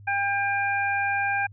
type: harmonic tone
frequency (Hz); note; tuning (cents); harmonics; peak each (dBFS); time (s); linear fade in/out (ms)
800; G5; +35; 1 / 2 / 3; -26 / -26 / -29; 0.07-1.47; 10
effects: added 101 Hz sine -44 dBFS peak until 1.52 s